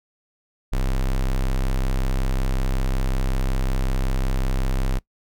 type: tone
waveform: square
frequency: 32.7 Hz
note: C1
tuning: in tune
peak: -20 dBFS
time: 0.72-4.99 s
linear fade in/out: 10 ms
effects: noise-tail reverb RT60 0.1 s tail -21 dB re dry